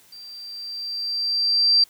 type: tone with level ramp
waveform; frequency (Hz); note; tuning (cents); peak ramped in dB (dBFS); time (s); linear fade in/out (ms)
sine; 4702; D8; +1; -39 to -12; 0.12-1.84; 5
effects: white hiss -54 dBFS RMS until 1.89 s